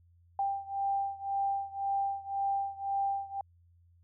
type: beating tone pair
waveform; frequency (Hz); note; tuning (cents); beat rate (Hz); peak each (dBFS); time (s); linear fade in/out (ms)
sine; 790 / 791.9; G5 / G5; +13 / +17; 1.9; -32 / -34; 0.39-3.41; 2
effects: added 86 Hz sine -60 dBFS peak until 4.03 s